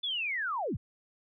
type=linear sweep; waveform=sine; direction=down; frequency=3520 to 44.18 Hz; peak=-30 dBFS; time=0.03-0.77 s; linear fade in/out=10 ms; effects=none